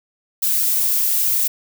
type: noise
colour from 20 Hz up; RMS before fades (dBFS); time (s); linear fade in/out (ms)
violet; -18; 0.42-1.48; 10
effects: none